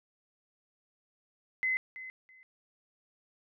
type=tone with echo; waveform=sine; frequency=2043 Hz; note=C7; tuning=42 cents flat; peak=-27 dBFS; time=1.63-1.77 s; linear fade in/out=0 ms; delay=330 ms; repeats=2; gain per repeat=-14 dB; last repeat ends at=2.43 s; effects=none